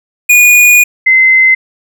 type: tone pair in turn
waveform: square / sine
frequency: 2450 / 2060 Hz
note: D#7 / C7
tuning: -27 / -28 cents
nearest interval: minor third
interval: 301 cents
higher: first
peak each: -3 dBFS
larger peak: neither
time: 0.29-0.84 / 1.06-1.55 s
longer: first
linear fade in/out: 10 ms
effects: none